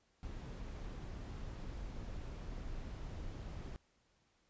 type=noise; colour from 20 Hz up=brown; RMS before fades=-45 dBFS; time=0.23-3.76 s; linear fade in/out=0 ms; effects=pink hiss -75 dBFS RMS until 4.49 s + resampled to 16000 Hz